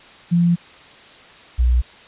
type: tone pair in turn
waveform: sine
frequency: 172.4 / 60.95 Hz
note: F3 / B1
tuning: -22 / -22 cents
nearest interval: octave + tritone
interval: 1800 cents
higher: first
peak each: -12 dBFS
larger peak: neither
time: 0.31-0.56 / 1.58-1.82 s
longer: first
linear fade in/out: 20 ms
effects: white hiss -44 dBFS RMS until 2.07 s + resampled to 8000 Hz